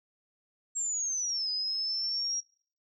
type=linear two-way sweep; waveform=sine; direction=down then up; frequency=7540 to 4978 to 5670 Hz; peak=-29 dBFS; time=0.75-2.41 s; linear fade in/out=20 ms; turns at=1.5 s; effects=noise-tail reverb RT60 0.5 s tail -24 dB re dry